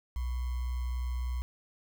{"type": "tone with sample-and-hold", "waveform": "sine", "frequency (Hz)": 61.74, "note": "B1", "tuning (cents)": 0, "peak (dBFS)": -30, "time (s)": [0.16, 1.42], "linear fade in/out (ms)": 0, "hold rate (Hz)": 1050, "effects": []}